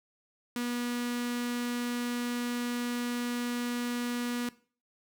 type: tone with notch filter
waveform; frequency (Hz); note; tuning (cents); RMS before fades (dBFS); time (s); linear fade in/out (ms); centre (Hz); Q
sawtooth; 242.1; B3; -34; -33; 0.56-4.49; 2; 640; 1.1
effects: noise-tail reverb RT60 0.4 s tail -18 dB re dry